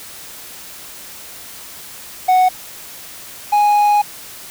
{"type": "tone pair in turn", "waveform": "triangle", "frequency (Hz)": [740, 828.6], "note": ["F#5", "G#5"], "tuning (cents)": [0, -4], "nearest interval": "major second", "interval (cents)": 196, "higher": "second", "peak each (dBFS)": [-7, -8], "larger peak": "first", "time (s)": [[2.28, 2.49], [3.52, 4.02]], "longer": "second", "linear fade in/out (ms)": 10, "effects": ["white hiss -35 dBFS RMS until 4.5 s"]}